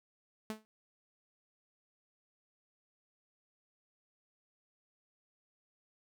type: tone with exponential decay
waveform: sawtooth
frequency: 217.1 Hz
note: A3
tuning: 23 cents flat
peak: -31 dBFS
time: 0.5-0.65 s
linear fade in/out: 0 ms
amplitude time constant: 31 ms
effects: none